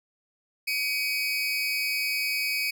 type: tone pair together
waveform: 30% pulse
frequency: 2270 / 2510 Hz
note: C#7 / D#7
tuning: +41 / +15 cents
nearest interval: major second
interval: 174 cents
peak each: -26 / -26 dBFS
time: 0.67-2.71 s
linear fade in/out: 10 ms
effects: none